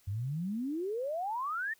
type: exponential sweep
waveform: sine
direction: up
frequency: 92.9 to 1864.7 Hz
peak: -32 dBFS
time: 0.07-1.74 s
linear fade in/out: 10 ms
effects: white hiss -66 dBFS RMS until 1.79 s